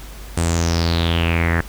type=tone with low-pass filter sweep; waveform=sawtooth; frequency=83.9 Hz; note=E2; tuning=31 cents sharp; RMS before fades=-18 dBFS; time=0.37-1.61 s; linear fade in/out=5 ms; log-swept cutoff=8900 to 1700 Hz; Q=6; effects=added 50 Hz sine -33 dBFS peak until 1.68 s + pink hiss -40 dBFS RMS until 1.68 s